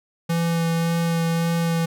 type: tone with vibrato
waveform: square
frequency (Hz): 167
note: E3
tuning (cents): +23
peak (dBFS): -20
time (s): 0.29-1.86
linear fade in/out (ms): 10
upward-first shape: sine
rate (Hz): 1.8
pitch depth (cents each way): 11
effects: none